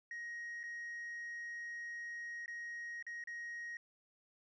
sine tone with dropouts, 1882 Hz, A#6, 16 cents sharp, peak -40 dBFS, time 0.11-3.77 s, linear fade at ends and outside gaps 2 ms, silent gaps 0.632-0.637 / 2.46-2.479 / 3.026-3.066 / 3.239-3.273 s, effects tanh soft clip ceiling -41 dBFS

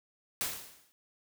white noise with exponential decay, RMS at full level -31 dBFS, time 0.41-0.92 s, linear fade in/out 0 ms, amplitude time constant 110 ms, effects none

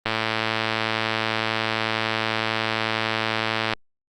click train, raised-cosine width 0.3 ms, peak -6 dBFS, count 409, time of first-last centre 0.06-3.736 s, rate 111 Hz, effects Opus 32 kbps

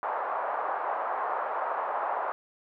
pink band-pass noise, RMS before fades -31 dBFS, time 0.03-2.32 s, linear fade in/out 0 ms, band 660 to 1200 Hz, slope 24 dB/octave, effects none

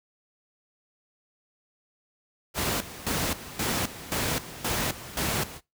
pink noise with tremolo, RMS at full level -27 dBFS, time 2.54-5.61 s, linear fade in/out 50 ms, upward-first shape square, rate 1.9 Hz, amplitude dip 80%, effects noise-tail reverb RT60 0.2 s tail -21 dB re dry + high-pass 60 Hz 12 dB/octave

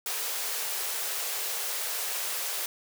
white high-pass noise, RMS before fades -32 dBFS, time 0.06-2.66 s, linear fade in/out 2 ms, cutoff 370 Hz, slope 96 dB/octave, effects none

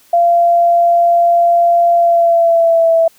sine tone with pitch glide, 688 to 659.6 Hz, F5 to E5, -26 to +1 cents, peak -7 dBFS, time 0.13-3.08 s, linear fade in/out 5 ms, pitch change -73 cents, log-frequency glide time 1.95-2.92 s, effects white hiss -49 dBFS RMS until 3.18 s

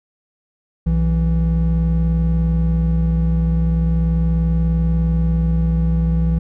triangle tone pair together, 61.73 / 164.81 Hz, B1 / E3, 0 / 0 cents, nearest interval octave + perfect fourth, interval 1700 cents, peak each -14 dBFS, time 0.86-6.39 s, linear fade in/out 10 ms, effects tanh soft clip ceiling -6 dBFS

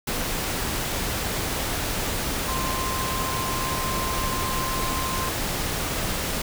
sine tone in noise, 1046.5 Hz, C6, in tune, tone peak -29 dBFS, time 2.48-5.29 s, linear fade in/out 5 ms, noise pink, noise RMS -27 dBFS, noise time 0.07-6.42 s, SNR -5 dB, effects none

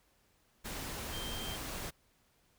sine tone in noise, 3158 Hz, G7, 12 cents sharp, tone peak -43 dBFS, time 1.12-1.57 s, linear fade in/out 20 ms, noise pink, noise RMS -41 dBFS, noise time 0.64-1.91 s, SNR -5 dB, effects pink hiss -71 dBFS RMS until 2.58 s

